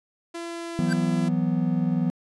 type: tone with pitch glide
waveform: sawtooth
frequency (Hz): 338.4 to 335.9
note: E4 to E4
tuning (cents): +45 to +33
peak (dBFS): -28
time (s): 0.34-1.29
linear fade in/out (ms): 10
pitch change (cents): -12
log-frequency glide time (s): 0.47-0.93
type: chord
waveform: triangle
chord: E suspended second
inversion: none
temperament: equal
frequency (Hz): 164.81 / 185 / 246.9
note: E3 / F#3 / B3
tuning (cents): 0 / 0 / 0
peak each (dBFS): -23 / -24 / -24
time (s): 0.79-2.1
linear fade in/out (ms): 0
type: tone with exponential growth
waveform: square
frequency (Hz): 1564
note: G6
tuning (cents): -4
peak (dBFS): -24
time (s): 0.85-0.93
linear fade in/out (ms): 2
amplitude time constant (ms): 16
effects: resampled to 24000 Hz